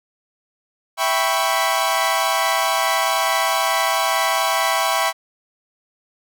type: chord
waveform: sawtooth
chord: C# half-diminished seventh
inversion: first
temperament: equal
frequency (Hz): 659.3 / 784 / 987.8 / 1108.7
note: E5 / G5 / B5 / C#6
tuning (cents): 0 / 0 / 0 / 0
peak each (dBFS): -19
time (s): 0.97-5.13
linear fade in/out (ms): 50
effects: none